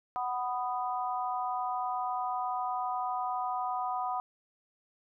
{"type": "harmonic tone", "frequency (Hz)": 248.1, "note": "B3", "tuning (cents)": 8, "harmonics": [3, 4, 5], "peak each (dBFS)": [-33, -35, -37], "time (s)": [0.16, 4.2], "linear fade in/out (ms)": 0, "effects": []}